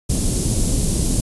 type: band-stop noise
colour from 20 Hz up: pink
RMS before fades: -18 dBFS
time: 0.09-1.21 s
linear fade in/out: 10 ms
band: 280 to 8400 Hz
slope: 12 dB/octave
effects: resampled to 24000 Hz